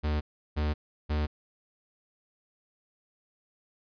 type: tone bursts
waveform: 45% pulse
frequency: 75.4 Hz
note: D2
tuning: 46 cents sharp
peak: -26 dBFS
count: 3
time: 0.03-1.27 s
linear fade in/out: 20 ms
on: 180 ms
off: 350 ms
effects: resampled to 11025 Hz